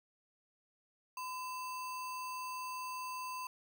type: tone with sample-and-hold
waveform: sine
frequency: 1015 Hz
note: B5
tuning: 47 cents sharp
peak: -39 dBFS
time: 1.17-3.47 s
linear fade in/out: 2 ms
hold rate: 3675 Hz
effects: none